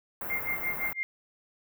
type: band-stop noise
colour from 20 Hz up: white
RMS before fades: -36 dBFS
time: 0.21-0.93 s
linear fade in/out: 2 ms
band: 1700 to 16000 Hz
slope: 24 dB/octave
type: tone with tremolo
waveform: sine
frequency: 2110 Hz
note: C7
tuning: 14 cents sharp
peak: -27 dBFS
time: 0.3-1.03 s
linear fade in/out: 0 ms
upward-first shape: sine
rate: 5.9 Hz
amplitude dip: 95%
effects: none